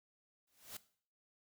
white noise with exponential growth, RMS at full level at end -44 dBFS, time 0.47-0.77 s, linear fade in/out 5 ms, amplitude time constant 65 ms, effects noise-tail reverb RT60 0.5 s tail -17 dB re dry

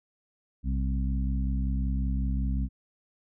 harmonic tone with a mistuned harmonic, 65.41 Hz, C2, in tune, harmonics 1 / 2 / 3 / 4, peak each -26 / -35 / -34 / -38 dBFS, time 0.63-2.69 s, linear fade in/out 50 ms, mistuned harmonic 1, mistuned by -130 cents, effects none

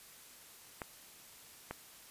clicks, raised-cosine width 0.5 ms, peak -24 dBFS, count 2, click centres 0.818 / 1.71 s, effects white hiss -56 dBFS RMS until 2.1 s + resampled to 32000 Hz

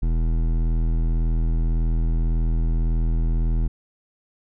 sine tone with hard clipping, 40.9 Hz, E1, 13 cents flat, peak -20 dBFS, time 0.02-3.68 s, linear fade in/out 10 ms, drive 13 dB, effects none

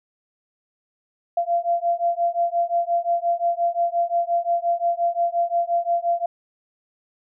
sine beating tone pair, 685 / 690.7 Hz, F5 / F5, -34 / -19 cents, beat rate 5.7 Hz, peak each -22 / -22 dBFS, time 1.37-6.26 s, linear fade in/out 5 ms, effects none

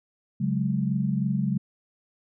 sine chord, C# suspended fourth, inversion none, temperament just, 138.59 / 184.79 / 207.9 Hz, C#3 / F#3 / G#3, 0 / -2 / +2 cents, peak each -27 dBFS, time 0.4-1.58 s, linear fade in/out 10 ms, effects none

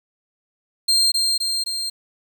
35% pulse tone with echo, 4186 Hz, C8, in tune, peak -13 dBFS, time 0.88-1.12 s, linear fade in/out 10 ms, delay 260 ms, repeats 3, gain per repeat -3 dB, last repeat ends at 1.9 s, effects 8-bit

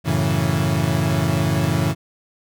35% pulse chord, F# minor seventh, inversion none, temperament equal, 92.5 / 110 / 138.59 / 164.81 Hz, F#2 / A2 / C#3 / E3, 0 / 0 / 0 / 0 cents, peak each -23 / -23 / -20 / -20 dBFS, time 0.04-1.95 s, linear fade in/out 50 ms, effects none

